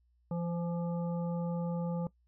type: harmonic tone with a mistuned harmonic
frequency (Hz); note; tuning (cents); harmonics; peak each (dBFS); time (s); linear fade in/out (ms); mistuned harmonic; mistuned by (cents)
170.6; F3; -40; 1 / 3 / 5 / 7; -32 / -40 / -46 / -52; 0.31-2.07; 2; 3; +18
effects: noise-tail reverb RT60 0.1 s tail -19 dB re dry + added 60 Hz sine -67 dBFS peak until 2.27 s